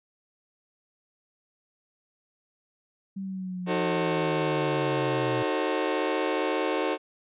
sine linear sweep, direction down, 195.1 to 123.47 Hz, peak -31 dBFS, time 3.16-5.43 s, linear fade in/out 10 ms
30% pulse chord, D# diminished seventh, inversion none, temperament just, 311.1 / 373.4 / 448 / 537.6 Hz, D#4 / F#4 / A4 / C5, 0 / +16 / +31 / +47 cents, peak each -28 dBFS, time 3.66-6.98 s, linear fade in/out 50 ms
effects resampled to 8000 Hz

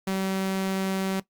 sawtooth tone, 191.4 Hz, G3, 41 cents flat, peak -21 dBFS, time 0.07-1.2 s, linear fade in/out 5 ms, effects noise-tail reverb RT60 0.1 s tail -17 dB re dry + Opus 48 kbps

